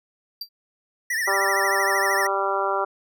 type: tone with exponential decay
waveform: square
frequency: 4699 Hz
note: D8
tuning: in tune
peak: -26 dBFS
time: 0.41-0.49 s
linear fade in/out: 5 ms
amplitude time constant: 17 ms
type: tone with vibrato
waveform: square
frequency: 1864.7 Hz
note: A#6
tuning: in tune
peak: -23 dBFS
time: 1.1-2.27 s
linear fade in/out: 5 ms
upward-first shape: triangle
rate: 13 Hz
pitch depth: 130 cents each way
type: harmonic tone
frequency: 196 Hz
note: G3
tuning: in tune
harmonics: 2 / 3 / 4 / 5 / 6 / 7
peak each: -28 / -28 / -28 / -28 / -28 / -28 dBFS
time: 1.27-2.85 s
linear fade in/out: 10 ms
effects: none